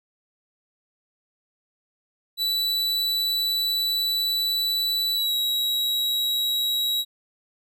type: tone with pitch glide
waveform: 45% pulse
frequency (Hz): 3958 to 3856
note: B7 to B7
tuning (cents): +3 to -42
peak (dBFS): -21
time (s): 2.37-7.05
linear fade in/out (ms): 50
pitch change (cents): -45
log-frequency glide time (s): 5.13-5.34
effects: none